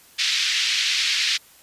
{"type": "band-pass noise", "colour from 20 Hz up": "white", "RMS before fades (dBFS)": -22, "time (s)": [0.18, 1.38], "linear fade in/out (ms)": 20, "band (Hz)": [2000, 4900], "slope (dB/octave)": 24, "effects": ["white hiss -51 dBFS RMS until 1.62 s", "resampled to 32000 Hz"]}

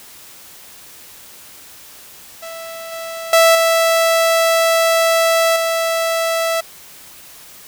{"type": "tone with level steps", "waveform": "sawtooth", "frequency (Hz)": 659.3, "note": "E5", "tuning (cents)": 0, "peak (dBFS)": [-25, -22, -4, -8, -12], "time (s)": [2.42, 6.61], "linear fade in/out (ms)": 10, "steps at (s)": [2.92, 3.33, 3.55, 5.56], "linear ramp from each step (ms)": 2, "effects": ["white hiss -40 dBFS RMS until 7.67 s"]}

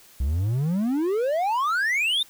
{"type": "exponential sweep", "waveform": "triangle", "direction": "up", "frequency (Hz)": [61.74, 3729], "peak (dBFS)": -19, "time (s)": [0.2, 2.23], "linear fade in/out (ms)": 5, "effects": ["white hiss -52 dBFS RMS until 2.29 s"]}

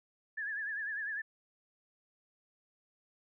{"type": "tone with vibrato", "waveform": "sine", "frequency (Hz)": 1703, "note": "G#6", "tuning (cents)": 43, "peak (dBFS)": -35, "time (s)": [0.37, 1.22], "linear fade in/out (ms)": 10, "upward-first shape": "triangle", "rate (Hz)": 10, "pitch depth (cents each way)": 110, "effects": []}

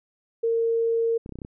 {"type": "tone", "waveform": "sine", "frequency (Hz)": 458.6, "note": "A#4", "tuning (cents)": -28, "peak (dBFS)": -20, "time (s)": [0.43, 1.18], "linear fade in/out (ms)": 10}
{"type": "clicks", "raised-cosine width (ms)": 3, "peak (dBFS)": -24, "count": 7, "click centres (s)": [1.261, 1.293, 1.323, 1.356, 1.388, 1.418, 1.449]}
{"effects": []}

